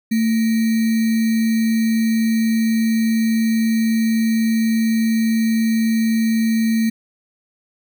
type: tone with sample-and-hold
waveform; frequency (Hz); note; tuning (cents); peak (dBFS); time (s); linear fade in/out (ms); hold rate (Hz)
sine; 224.1; A3; +32; -14; 0.11-6.9; 10; 2100
effects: none